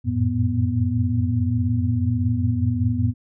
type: tone cluster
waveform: sine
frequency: 90.5 / 95.5 / 112.1 / 117.4 / 245.7 Hz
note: F#2 / G2 / A2 / A#2 / B3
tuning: -38 / -45 / +33 / +13 / -9 cents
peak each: -24 / -29 / -22 / -29 / -24 dBFS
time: 0.04-3.14 s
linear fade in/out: 50 ms
effects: none